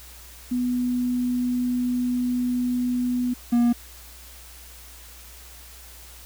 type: tone pair in turn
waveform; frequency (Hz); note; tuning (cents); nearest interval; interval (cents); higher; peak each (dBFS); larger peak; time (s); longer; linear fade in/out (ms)
sine / triangle; 247.2 / 238.8; B3 / A#3; +2 / +42; minor second; 60; first; -21 / -14; second; 0.51-3.34 / 3.52-3.73; first; 10
effects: added 60 Hz sine -46 dBFS peak until 6.25 s + white hiss -46 dBFS RMS until 6.25 s